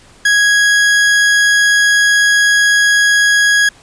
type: tone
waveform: 40% pulse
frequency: 1658 Hz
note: G#6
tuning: 3 cents flat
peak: -7 dBFS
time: 0.25-3.69 s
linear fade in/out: 5 ms
effects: pink hiss -44 dBFS RMS until 3.82 s + resampled to 22050 Hz